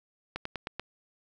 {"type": "slowing click train", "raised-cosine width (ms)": 0.3, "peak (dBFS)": -18, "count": 5, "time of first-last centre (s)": [0.36, 0.796], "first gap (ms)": 94, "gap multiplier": 1.1, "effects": []}